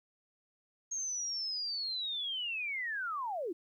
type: linear sweep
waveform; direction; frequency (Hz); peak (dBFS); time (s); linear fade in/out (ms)
sine; down; 6520 to 303.9; -34; 0.91-3.53; 10
effects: 12-bit